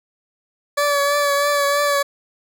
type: tone with vibrato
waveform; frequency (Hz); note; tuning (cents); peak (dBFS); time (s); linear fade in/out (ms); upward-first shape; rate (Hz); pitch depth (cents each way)
20% pulse; 573; D5; -43; -11; 0.77-2.03; 10; triangle; 3.1; 31
effects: none